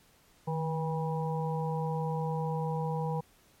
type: harmonic tone with a mistuned harmonic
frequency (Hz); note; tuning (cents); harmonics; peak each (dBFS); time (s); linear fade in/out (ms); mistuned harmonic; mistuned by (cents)
161.7; E3; -33; 1 / 3 / 5 / 6; -31 / -36 / -38 / -39; 0.47-3.21; 10; 1; -58
effects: pink hiss -63 dBFS RMS until 3.6 s + MP3 64 kbps